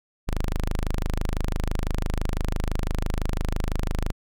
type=tone; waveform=sawtooth; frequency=25.96 Hz; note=G#0; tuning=in tune; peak=-19 dBFS; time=0.27-4.12 s; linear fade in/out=20 ms; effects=none